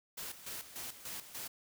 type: noise with tremolo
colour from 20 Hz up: white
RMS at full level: -43 dBFS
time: 0.17-1.48 s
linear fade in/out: 10 ms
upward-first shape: square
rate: 3.4 Hz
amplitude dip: 70%
effects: none